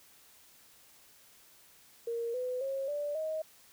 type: tone with pitch steps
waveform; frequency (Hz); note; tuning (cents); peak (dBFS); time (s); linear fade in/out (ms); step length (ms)
sine; 466.2 / 502.6 / 541.7 / 584 / 629.5; A#4 / B4 / C#5 / D5 / D#5; 0 / +30 / -40 / -10 / +20; -32; 2.07-3.42; 5; 270
effects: white hiss -60 dBFS RMS until 3.72 s